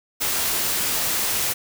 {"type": "noise", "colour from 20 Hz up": "white", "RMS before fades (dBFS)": -23, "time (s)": [0.2, 1.54], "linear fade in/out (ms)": 20, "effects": []}